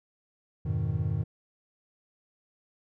triangle chord, F half-diminished seventh, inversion none, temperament equal, 87.31 / 103.83 / 123.47 / 155.56 Hz, F2 / Ab2 / Cb3 / Eb3, 0 / 0 / 0 / 0 cents, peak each -31 / -29 / -31 / -30 dBFS, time 0.65-1.24 s, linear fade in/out 10 ms, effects none

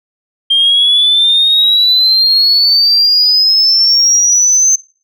sine exponential sweep, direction up, 3183 to 6272 Hz, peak -5 dBFS, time 0.5-4.76 s, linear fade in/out 10 ms, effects noise-tail reverb RT60 0.4 s tail -22 dB re dry + tanh soft clip ceiling -2 dBFS

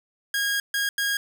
sawtooth tone bursts at uneven times, 1634 Hz, G#6, 29 cents flat, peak -19 dBFS, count 3, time 0.34-0.6 / 0.74-0.89 / 0.98-1.17 s, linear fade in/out 2 ms, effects none

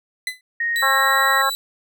30% pulse tone with exponential decay, 2012 Hz, B6, 32 cents sharp, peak -16 dBFS, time 0.27-0.41 s, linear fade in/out 2 ms, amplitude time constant 29 ms
sine tone with pitch glide, 1864.7 to 1887.5 Hz, A#6 to A#6, 0 to +21 cents, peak -19 dBFS, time 0.6-1.42 s, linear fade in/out 5 ms, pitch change +21 cents, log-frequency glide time 0.88-1.24 s
sawtooth tone, 3951 Hz, B7, in tune, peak -21 dBFS, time 0.76-1.55 s, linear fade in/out 0 ms
harmonic tone, 270.1 Hz, C#4, 45 cents flat, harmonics 2 / 3 / 4 / 5 / 6, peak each -28 / -25 / -20 / -22 / -23 dBFS, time 0.82-1.5 s, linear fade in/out 10 ms
effects none

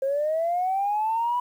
sine linear sweep, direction up, 530 to 987.8 Hz, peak -21 dBFS, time 0.02-1.4 s, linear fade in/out 5 ms, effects tanh soft clip ceiling -17 dBFS + 9-bit

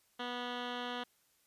10% pulse tone with low-pass filter, 244.8 Hz, B3, 15 cents flat, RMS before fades -40 dBFS, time 0.19-1.04 s, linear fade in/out 10 ms, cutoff 3000 Hz, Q 3.3, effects white hiss -72 dBFS RMS until 1.46 s + resampled to 32000 Hz

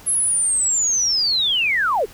sine linear sweep, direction down, 10990 to 355.1 Hz, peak -16 dBFS, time 0.06-2.06 s, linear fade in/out 20 ms, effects pink hiss -44 dBFS RMS until 2.13 s

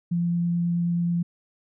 sine tone with vibrato, 172.1 Hz, F3, 25 cents flat, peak -21 dBFS, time 0.11-1.23 s, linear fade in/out 10 ms, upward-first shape triangle, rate 9.3 Hz, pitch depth 8 cents each way, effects none

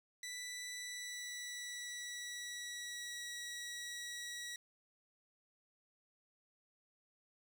15% pulse tone with pitch glide, 1975.5 to 1922.6 Hz, B6 to B6, 0 to -47 cents, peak -37 dBFS, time 0.23-4.56 s, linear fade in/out 2 ms, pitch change -47 cents, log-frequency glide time 0.73-3.28 s, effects 12-bit

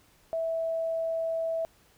sine tone, 655 Hz, E5, 11 cents flat, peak -27 dBFS, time 0.33-1.65 s, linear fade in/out 0 ms, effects pink hiss -62 dBFS RMS until 1.97 s

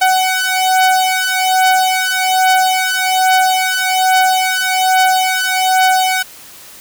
sawtooth beating tone pair, 749 / 750.2 Hz, F#5 / F#5, +21 / +24 cents, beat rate 1.2 Hz, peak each -10 dBFS, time 0.01-6.23 s, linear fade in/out 10 ms, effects white hiss -37 dBFS RMS until 6.8 s

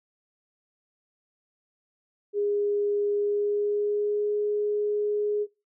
sine tone with pitch glide, 410.2 to 416.6 Hz, G#4 to G#4, -21 to +5 cents, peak -23 dBFS, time 2.33-5.47 s, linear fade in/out 50 ms, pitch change +26 cents, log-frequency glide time 3.13-4.33 s, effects noise-tail reverb RT60 0.3 s tail -24 dB re dry

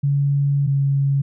sine tone pair in turn, 141.2 / 138.93 Hz, C#3 / C#3, +32 / +4 cents, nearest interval unison, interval 28 cents, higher first, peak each -15 dBFS, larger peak neither, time 0.03-0.67 / 0.67-1.22 s, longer first, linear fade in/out 10 ms, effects none

